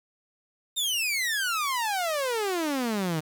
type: exponential sweep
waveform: sawtooth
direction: down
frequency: 3700 to 150 Hz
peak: -22 dBFS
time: 0.76-3.21 s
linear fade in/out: 20 ms
effects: 8-bit

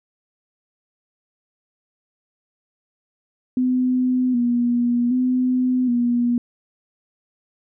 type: tone with vibrato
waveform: sine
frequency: 246.9 Hz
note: B3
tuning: in tune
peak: -16 dBFS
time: 3.57-6.38 s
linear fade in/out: 2 ms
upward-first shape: square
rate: 0.65 Hz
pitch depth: 44 cents each way
effects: none

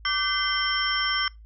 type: tone cluster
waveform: sine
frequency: 1171 / 1531 / 2048 / 3139 / 5390 Hz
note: D6 / G6 / C7 / G7 / E8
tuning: -5 / -41 / -38 / +2 / +38 cents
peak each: -29 dBFS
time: 0.05-1.28 s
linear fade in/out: 2 ms
effects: noise-tail reverb RT60 0.2 s tail -24 dB re dry + added 54 Hz sine -44 dBFS peak until 1.45 s

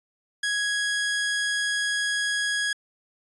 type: tone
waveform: sawtooth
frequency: 1661.2 Hz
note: G#6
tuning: in tune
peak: -20 dBFS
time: 0.43-2.73 s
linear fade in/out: 5 ms
effects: resampled to 24000 Hz

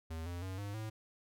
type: tone with pitch steps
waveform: square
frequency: 81 / 87.32 / 94.13 / 101.47 / 109.38 Hz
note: E2 / F2 / F#2 / G#2 / A2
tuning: -30 / 0 / +30 / -40 / -10 cents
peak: -40 dBFS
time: 0.1-0.9 s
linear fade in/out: 10 ms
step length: 160 ms
effects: none

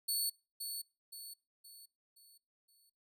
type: tone with echo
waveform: 15% pulse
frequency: 4435 Hz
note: C#8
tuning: in tune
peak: -26 dBFS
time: 0.08-0.3 s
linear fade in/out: 10 ms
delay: 520 ms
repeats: 5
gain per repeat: -7 dB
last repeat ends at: 2.9 s
effects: noise-tail reverb RT60 0.3 s tail -24 dB re dry

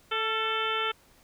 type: harmonic tone with a mistuned harmonic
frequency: 440 Hz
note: A4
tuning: in tune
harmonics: 1 / 2 / 3 / 4 / 5 / 6 / 7 / 8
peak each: -34 / -37 / -30 / -38 / -37 / -36 / -34 / -38 dBFS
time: 0.11-0.92 s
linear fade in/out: 10 ms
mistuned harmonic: 3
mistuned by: +37 cents
effects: pink hiss -60 dBFS RMS until 1.23 s

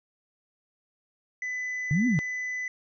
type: tone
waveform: triangle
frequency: 2002 Hz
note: B6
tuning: 23 cents sharp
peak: -28 dBFS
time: 1.42-2.68 s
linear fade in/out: 2 ms
type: linear two-way sweep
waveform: sine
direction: up then down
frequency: 133.7 to 261.3 to 133.7 Hz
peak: -21 dBFS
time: 1.91-2.19 s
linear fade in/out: 0 ms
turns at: 2.07 s
effects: resampled to 16000 Hz

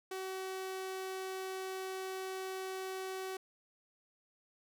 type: tone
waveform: sawtooth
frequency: 378.3 Hz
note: F#4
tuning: 38 cents sharp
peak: -35 dBFS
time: 0.11-3.37 s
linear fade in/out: 5 ms
effects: none

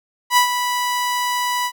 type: tone with ADSR envelope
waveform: sawtooth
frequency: 985 Hz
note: B5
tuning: 5 cents flat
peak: -6 dBFS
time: 0.3-1.72 s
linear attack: 70 ms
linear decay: 100 ms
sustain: -9 dB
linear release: 64 ms
effects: none

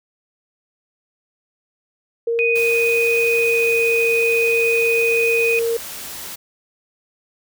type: tone with pitch glide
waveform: sine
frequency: 464.5 to 461.8 Hz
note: A#4 to A#4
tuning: -6 to -16 cents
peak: -17 dBFS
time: 2.27-5.77 s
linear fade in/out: 5 ms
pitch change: -10 cents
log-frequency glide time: 3.32-3.83 s
type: tone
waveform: sine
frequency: 2489 Hz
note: D#7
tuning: in tune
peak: -17 dBFS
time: 2.39-5.59 s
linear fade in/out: 0 ms
type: noise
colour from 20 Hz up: white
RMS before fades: -32 dBFS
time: 2.55-6.36 s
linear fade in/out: 10 ms
effects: none

